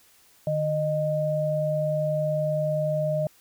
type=tone pair together; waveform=sine; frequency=151.75 / 616 Hz; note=D#3 / D#5; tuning=-43 / -17 cents; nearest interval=2 octaves; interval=2426 cents; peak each=-27 / -24 dBFS; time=0.47-3.27 s; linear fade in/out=2 ms; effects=white hiss -58 dBFS RMS until 3.4 s